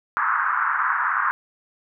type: band-pass noise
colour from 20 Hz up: white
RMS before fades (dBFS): -22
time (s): 0.17-1.31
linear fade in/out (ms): 0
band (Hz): 1000 to 1600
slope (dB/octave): 48
effects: none